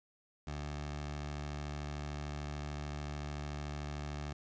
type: tone with notch filter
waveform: 15% pulse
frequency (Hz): 73.5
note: D2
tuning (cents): +2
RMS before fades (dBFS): -41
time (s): 0.47-4.33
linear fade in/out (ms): 5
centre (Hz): 250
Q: 1.9
effects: resampled to 16000 Hz + 11-bit